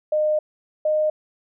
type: tone pair in turn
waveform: sine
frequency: 611 / 614.5 Hz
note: D#5 / D#5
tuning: -32 / -22 cents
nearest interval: unison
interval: 10 cents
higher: second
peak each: -17 dBFS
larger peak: neither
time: 0.12-0.39 / 0.85-1.1 s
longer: first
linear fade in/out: 5 ms
effects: none